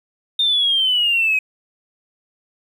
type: exponential sweep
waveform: triangle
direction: down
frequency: 3656 to 2518 Hz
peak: -11 dBFS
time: 0.39-1.39 s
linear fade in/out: 5 ms
effects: tanh soft clip ceiling -12 dBFS